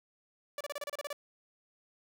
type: tone bursts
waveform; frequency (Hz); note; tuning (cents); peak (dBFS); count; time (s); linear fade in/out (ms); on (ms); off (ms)
sawtooth; 579; D5; -25; -32; 10; 0.58-1.129; 2; 27; 31
effects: none